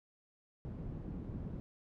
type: low-pass noise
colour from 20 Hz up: white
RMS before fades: -43 dBFS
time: 0.65-1.6 s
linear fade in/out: 0 ms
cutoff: 170 Hz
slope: 12 dB/octave
effects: none